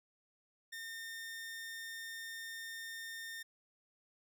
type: tone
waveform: sawtooth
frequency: 1820 Hz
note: A#6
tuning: 42 cents flat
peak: -40 dBFS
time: 0.72-3.43 s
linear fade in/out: 10 ms
effects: none